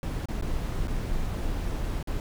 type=noise with dropouts; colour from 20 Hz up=brown; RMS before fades=-29 dBFS; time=0.03-2.2 s; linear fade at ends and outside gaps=1 ms; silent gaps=0.257-0.285 / 0.412-0.423 / 0.873-0.88 / 2.028-2.073 s; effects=none